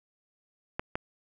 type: clicks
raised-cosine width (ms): 0.5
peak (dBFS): -15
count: 2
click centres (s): 0.795 / 0.955
effects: none